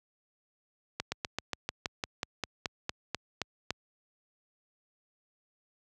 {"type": "slowing click train", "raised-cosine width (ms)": 0.2, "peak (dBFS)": -14, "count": 15, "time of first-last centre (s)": [1, 3.706], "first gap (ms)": 120, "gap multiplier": 1.07, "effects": ["high-pass 60 Hz 12 dB/octave"]}